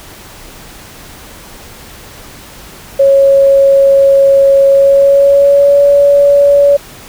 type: tone with pitch glide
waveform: sine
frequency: 550 to 568.1 Hz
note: C#5 to C#5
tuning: -14 to +42 cents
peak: -3 dBFS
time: 2.99-6.77 s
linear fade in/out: 10 ms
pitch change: +56 cents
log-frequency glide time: 4.69-5.83 s
effects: pink hiss -33 dBFS RMS until 7.08 s